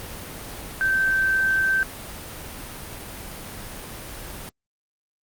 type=tone in noise; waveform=sine; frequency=1554 Hz; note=G6; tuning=16 cents flat; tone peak=-18 dBFS; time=0.81-1.83 s; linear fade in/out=0 ms; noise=pink; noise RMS=-36 dBFS; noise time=0-4.49 s; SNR=+15 dB; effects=Opus 32 kbps